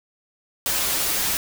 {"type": "noise with comb filter", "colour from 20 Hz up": "white", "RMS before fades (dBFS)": -23, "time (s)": [0.66, 1.37], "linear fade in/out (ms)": 0, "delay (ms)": 8.2, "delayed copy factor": -0.8, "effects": []}